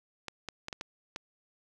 clicks, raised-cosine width 0.2 ms, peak -20 dBFS, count 6, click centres 0.283 / 0.487 / 0.684 / 0.728 / 0.811 / 1.161 s, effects none

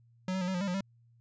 square tone with pitch steps, 185.3 / 189.1 / 179.4 / 189 / 177.5 / 199.4 / 178.9 / 195 Hz, F#3 / F#3 / F3 / F#3 / F3 / G3 / F3 / G3, +3 / +38 / +47 / +37 / +28 / +30 / +42 / -9 cents, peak -31 dBFS, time 0.28-0.808 s, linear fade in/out 2 ms, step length 66 ms, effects added 117 Hz sine -60 dBFS peak until 1.2 s + resampled to 16000 Hz

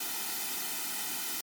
white noise with comb filter, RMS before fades -35 dBFS, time 0-1.41 s, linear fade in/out 5 ms, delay 1.8 ms, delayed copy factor -0.9, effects high-pass 200 Hz 12 dB/octave + MP3 96 kbps

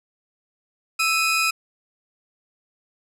sawtooth tone pair together, 1318.5 / 2491 Hz, E6 / D#7, 0 / +1 cents, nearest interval major seventh, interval 1101 cents, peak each -19 / -17 dBFS, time 0.99-1.51 s, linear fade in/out 10 ms, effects low-pass 12000 Hz 12 dB/octave

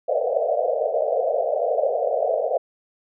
white band-pass noise, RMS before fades -22 dBFS, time 0.08-2.58 s, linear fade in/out 10 ms, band 460 to 710 Hz, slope 96 dB/octave, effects none

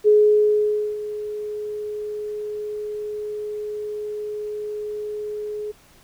sine tone with ADSR envelope, 421.2 Hz, G#4, 24 cents sharp, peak -10 dBFS, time 0.04-5.72 s, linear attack 35 ms, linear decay 890 ms, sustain -16 dB, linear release 14 ms, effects pink hiss -53 dBFS RMS until 6.03 s

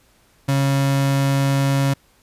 35% pulse tone, 137.7 Hz, C#3, 11 cents flat, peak -14 dBFS, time 0.48-1.94 s, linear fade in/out 10 ms, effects pink hiss -57 dBFS RMS until 2.22 s + resampled to 32000 Hz

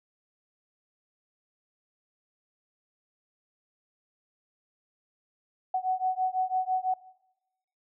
sine beating tone pair, 743 / 749 Hz, F#5 / F#5, +7 / +21 cents, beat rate 6 Hz, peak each -29 dBFS, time 5.74-6.94 s, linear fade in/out 5 ms, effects noise-tail reverb RT60 0.9 s tail -19 dB re dry

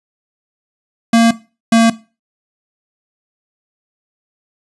square tone pair in turn, 229.9 / 228 Hz, A#3 / A#3, -24 / -38 cents, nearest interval unison, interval 14 cents, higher first, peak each -7 dBFS, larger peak neither, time 1.13-1.31 / 1.72-1.9 s, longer neither, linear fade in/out 5 ms, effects noise-tail reverb RT60 0.3 s tail -17 dB re dry + resampled to 24000 Hz

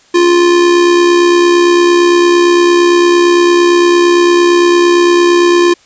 square tone with amplitude modulation, 349.2 Hz, F4, in tune, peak -4 dBFS, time 0.14-5.74 s, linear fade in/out 10 ms, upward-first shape sine, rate 68.8 Hz, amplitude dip 40%, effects white hiss -46 dBFS RMS until 5.85 s + resampled to 16000 Hz

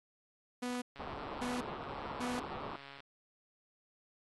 sawtooth tone bursts, 246.9 Hz, B3, in tune, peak -32 dBFS, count 3, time 0.62-2.4 s, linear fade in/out 10 ms, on 200 ms, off 590 ms
click train, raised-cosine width 0.3 ms, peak -35 dBFS, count 285, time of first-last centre 0.96-3.003 s, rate 139 Hz
white low-pass noise, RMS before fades -44 dBFS, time 0.99-2.76 s, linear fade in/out 5 ms, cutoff 1300 Hz, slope 48 dB/octave
effects AAC 32 kbps

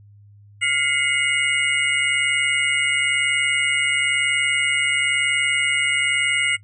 sine tone cluster, 1407 / 2045 / 2186 / 2863 / 8110 Hz, F6 / C7 / C#7 / F7 / B8, +12 / -40 / -25 / +42 / +45 cents, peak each -30 / -21 / -22 / -24 / -28 dBFS, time 0.61-6.57 s, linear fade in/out 20 ms, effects noise-tail reverb RT60 0.1 s tail -20 dB re dry + added 102 Hz sine -45 dBFS peak until 6.63 s

